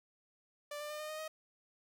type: tone with pitch steps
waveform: sawtooth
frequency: 587.3 / 595.2 / 603.1 / 611.2 / 619.4 / 627.6 Hz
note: D5 / D5 / D5 / D#5 / D#5 / D#5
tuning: 0 / +23 / +46 / -31 / -8 / +15 cents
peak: -37 dBFS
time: 0.71-1.28 s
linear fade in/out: 5 ms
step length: 95 ms
effects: none